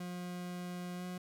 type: tone with pitch glide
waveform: 40% pulse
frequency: 178.3 to 180.37 Hz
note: F3 to F#3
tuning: +36 to -44 cents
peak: -39 dBFS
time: 0-1.18 s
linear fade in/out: 5 ms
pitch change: +20 cents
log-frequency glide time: 0.96-1.04 s
effects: none